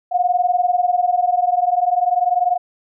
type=tone pair together; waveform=sine; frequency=707.7 / 728 Hz; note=F5 / F#5; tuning=+23 / -28 cents; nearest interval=unison; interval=49 cents; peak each=-17 dBFS; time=0.11-2.58 s; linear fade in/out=20 ms; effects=none